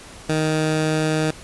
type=tone; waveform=15% pulse; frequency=156 Hz; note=D#3; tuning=5 cents sharp; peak=-12 dBFS; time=0.29-1.31 s; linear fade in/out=5 ms; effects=pink hiss -41 dBFS RMS until 1.43 s + resampled to 24000 Hz